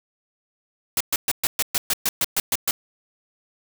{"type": "noise bursts", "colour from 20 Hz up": "white", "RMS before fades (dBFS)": -21, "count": 12, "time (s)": [0.97, 2.71], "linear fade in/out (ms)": 2, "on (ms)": 35, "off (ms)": 120, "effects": []}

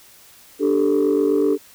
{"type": "chord", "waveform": "sine", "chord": "D suspended fourth", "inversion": "none", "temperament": "equal", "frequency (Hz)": [293.7, 392, 440], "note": ["D4", "G4", "A4"], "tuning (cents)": [0, 0, 0], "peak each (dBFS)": -18, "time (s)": [0.59, 1.58], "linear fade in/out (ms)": 50, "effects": ["tanh soft clip ceiling -10 dBFS", "white hiss -48 dBFS RMS until 1.74 s"]}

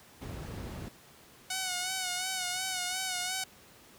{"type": "noise", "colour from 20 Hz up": "brown", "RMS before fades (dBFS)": -35, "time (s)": [0.21, 0.89], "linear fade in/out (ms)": 10}
{"type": "tone with vibrato", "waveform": "5% pulse", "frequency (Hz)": 738, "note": "F#5", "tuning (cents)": -5, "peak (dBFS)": -20, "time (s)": [1.5, 3.44], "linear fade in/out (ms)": 5, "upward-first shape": "sine", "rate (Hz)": 2.8, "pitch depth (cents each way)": 48}
{"effects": ["pink hiss -56 dBFS RMS until 3.98 s", "high-pass 80 Hz 12 dB/octave"]}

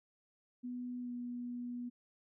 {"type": "tone with pitch glide", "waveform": "sine", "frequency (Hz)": [246.9, 243.4], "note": ["B3", "B3"], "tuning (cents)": [0, -25], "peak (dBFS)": -39, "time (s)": [0.63, 1.9], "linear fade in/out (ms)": 20, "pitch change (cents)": -25, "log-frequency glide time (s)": [1, 1.11], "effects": []}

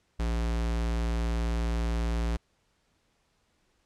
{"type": "tone", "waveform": "square", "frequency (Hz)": 57.4, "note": "A#1", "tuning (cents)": -26, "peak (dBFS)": -27, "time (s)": [0.19, 2.37], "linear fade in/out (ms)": 10, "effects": ["pink hiss -71 dBFS RMS until 3.85 s", "low-pass 8000 Hz 12 dB/octave"]}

